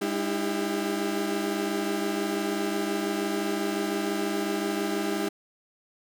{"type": "tone cluster", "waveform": "35% pulse", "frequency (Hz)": [202.6, 303.9, 329.7, 398.3], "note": ["G#3", "D#4", "E4", "G4"], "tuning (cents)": [-43, -41, 0, 28], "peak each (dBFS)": [-31, -31, -30, -30], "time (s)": [0.01, 5.29], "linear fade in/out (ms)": 10, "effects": []}